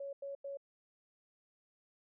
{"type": "tone bursts", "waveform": "sine", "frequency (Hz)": 557, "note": "C#5", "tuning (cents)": 8, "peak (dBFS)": -40, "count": 3, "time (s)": [0, 0.572], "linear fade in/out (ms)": 5, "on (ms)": 130, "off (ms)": 91, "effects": []}